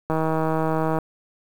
click train, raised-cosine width 1 ms, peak -10 dBFS, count 142, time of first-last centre 0.1-0.987 s, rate 159 Hz, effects 7-bit

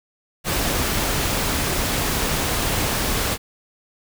pink noise, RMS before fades -22 dBFS, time 0.44-3.38 s, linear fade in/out 50 ms, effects none

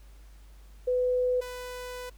sine / sawtooth tone pair in turn, 500 / 497.6 Hz, B4 / B4, +21 / +13 cents, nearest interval unison, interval 8 cents, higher first, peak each -23 / -33 dBFS, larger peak first, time 0.87-1.41 / 1.41-2.1 s, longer second, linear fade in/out 10 ms, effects added 50 Hz sine -48 dBFS peak until 2.17 s + pink hiss -62 dBFS RMS until 2.17 s

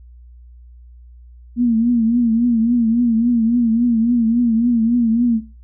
sine tone with vibrato, 233.1 Hz, A#3, in tune, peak -12 dBFS, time 1.56-5.41 s, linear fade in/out 50 ms, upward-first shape triangle, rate 3.6 Hz, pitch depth 99 cents each way, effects noise-tail reverb RT60 0.3 s tail -18 dB re dry + added 60 Hz sine -39 dBFS peak until 5.63 s

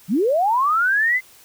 sine linear sweep, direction up, 155.56 to 2082 Hz, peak -15 dBFS, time 0.08-1.21 s, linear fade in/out 50 ms, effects white hiss -49 dBFS RMS until 1.44 s

